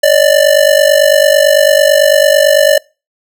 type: ring-modulated tone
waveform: square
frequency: 591 Hz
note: D5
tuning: 11 cents sharp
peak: -3 dBFS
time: 0.03-2.78 s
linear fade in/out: 5 ms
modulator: 24.5 Hz
effects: noise-tail reverb RT60 0.3 s tail -26 dB re dry